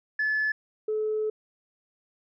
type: tone pair in turn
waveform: sine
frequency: 1727 / 430.8 Hz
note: A6 / A4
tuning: -33 / -37 cents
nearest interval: 2 octaves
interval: 2404 cents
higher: first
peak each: -22 / -24 dBFS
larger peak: first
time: 0.19-0.52 / 0.88-1.3 s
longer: second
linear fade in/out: 5 ms
effects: tanh soft clip ceiling -20 dBFS